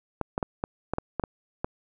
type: clicks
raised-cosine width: 1 ms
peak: -13 dBFS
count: 9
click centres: 0.213 / 0.379 / 0.428 / 0.639 / 0.936 / 0.984 / 1.197 / 1.238 / 1.645 s
effects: none